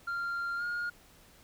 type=tone with pitch glide; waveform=sine; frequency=1390 to 1424.1 Hz; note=F6 to F6; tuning=-9 to +33 cents; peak=-29 dBFS; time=0.07-0.9 s; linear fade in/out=10 ms; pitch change=+42 cents; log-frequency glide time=0.57-0.63 s; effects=tanh soft clip ceiling -31 dBFS + pink hiss -59 dBFS RMS until 1.43 s